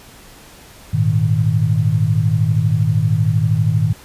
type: chord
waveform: sine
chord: Ab suspended second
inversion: none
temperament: equal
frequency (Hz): 103.83 / 116.54 / 155.56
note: Ab2 / Bb2 / Eb3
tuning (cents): 0 / 0 / 0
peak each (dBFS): -17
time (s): 0.93-3.93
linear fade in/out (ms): 10
effects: pink hiss -42 dBFS RMS until 4.04 s + resampled to 32000 Hz